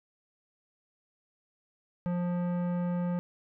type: tone with tanh clipping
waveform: sine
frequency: 176.3 Hz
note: F3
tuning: 17 cents sharp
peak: -30 dBFS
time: 2.06-3.19 s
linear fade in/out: 0 ms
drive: 15 dB
effects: none